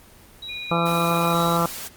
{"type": "tone with tremolo", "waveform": "sine", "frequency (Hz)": 3871, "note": "B7", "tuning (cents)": -35, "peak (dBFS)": -31, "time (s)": [0.42, 1.57], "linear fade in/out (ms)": 5, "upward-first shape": "sine", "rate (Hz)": 2.3, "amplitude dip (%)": 30}
{"type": "tone", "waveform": "sine", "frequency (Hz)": 2445, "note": "D#7", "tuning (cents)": -31, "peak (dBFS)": -31, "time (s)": [0.48, 1.34], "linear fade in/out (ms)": 20}
{"type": "harmonic tone", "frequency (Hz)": 169.1, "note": "E3", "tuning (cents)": 44, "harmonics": [1, 2, 3, 4, 5, 6, 7, 8], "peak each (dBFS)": [-23, -29, -26, -28, -28, -29, -25, -27], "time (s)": [0.71, 1.66], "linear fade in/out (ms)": 2}
{"type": "noise", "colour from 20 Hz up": "white", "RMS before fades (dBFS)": -34, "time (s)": [0.85, 1.89], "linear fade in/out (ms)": 20}
{"effects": ["pink hiss -49 dBFS RMS until 1.96 s", "Opus 24 kbps"]}